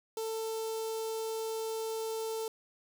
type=tone with notch filter; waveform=sawtooth; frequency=445.1 Hz; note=A4; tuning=20 cents sharp; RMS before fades=-36 dBFS; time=0.17-2.48 s; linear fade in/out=2 ms; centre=1900 Hz; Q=0.51; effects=none